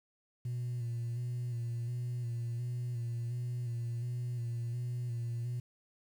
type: tone with vibrato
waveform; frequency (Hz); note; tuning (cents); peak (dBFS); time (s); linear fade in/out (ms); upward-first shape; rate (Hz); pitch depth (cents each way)
sine; 120; B2; -49; -32; 0.45-5.6; 5; square; 1.4; 30
effects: tanh soft clip ceiling -32 dBFS + 10-bit